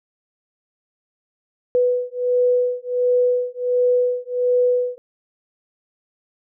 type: beating tone pair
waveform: sine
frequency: 493.9 / 495.3 Hz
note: B4 / B4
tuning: 0 / +5 cents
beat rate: 1.4 Hz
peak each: -19 dBFS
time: 1.75-4.98 s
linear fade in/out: 0 ms
effects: none